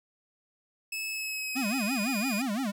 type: tone with pitch glide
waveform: sawtooth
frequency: 2600 to 2454 Hz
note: E7 to D#7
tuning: -24 to -25 cents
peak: -29 dBFS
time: 0.92-2.42 s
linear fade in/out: 5 ms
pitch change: -101 cents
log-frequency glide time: 1.1-2.16 s
type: tone with vibrato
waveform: square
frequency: 233.9 Hz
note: A#3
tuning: 6 cents sharp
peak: -29 dBFS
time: 1.55-2.72 s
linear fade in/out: 20 ms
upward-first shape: sine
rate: 5.9 Hz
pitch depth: 280 cents each way
effects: none